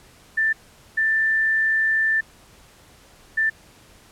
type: tone bursts at uneven times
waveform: sine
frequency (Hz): 1774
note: A6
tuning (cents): +14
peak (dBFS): -17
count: 3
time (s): 0.37-0.53 / 0.97-2.21 / 3.37-3.5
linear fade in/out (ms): 10
effects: pink hiss -51 dBFS RMS until 4.11 s + low-pass 12000 Hz 12 dB/octave